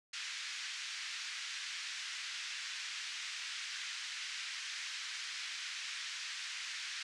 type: band-pass noise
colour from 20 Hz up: pink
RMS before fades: -43 dBFS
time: 0.13-7.03 s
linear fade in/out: 5 ms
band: 1700 to 6300 Hz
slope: 24 dB/octave
effects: resampled to 24000 Hz